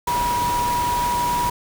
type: tone in noise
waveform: sine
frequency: 967 Hz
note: B5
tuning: 37 cents flat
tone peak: -19 dBFS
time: 0.07-1.5 s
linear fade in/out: 5 ms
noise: pink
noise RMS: -28 dBFS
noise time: 0.07-1.5 s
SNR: +6 dB
effects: none